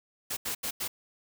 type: noise bursts at uneven times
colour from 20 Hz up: white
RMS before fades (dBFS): -33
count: 4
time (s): 0.3-0.37 / 0.45-0.55 / 0.63-0.71 / 0.8-0.88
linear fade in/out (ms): 10
effects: none